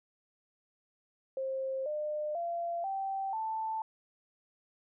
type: tone with pitch steps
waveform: sine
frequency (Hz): 531 / 603 / 684.7 / 777.4 / 882.8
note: C5 / D5 / F5 / G5 / A5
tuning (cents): +25 / +46 / -34 / -15 / +5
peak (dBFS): -32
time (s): 1.37-3.82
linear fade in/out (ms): 2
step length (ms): 490
effects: none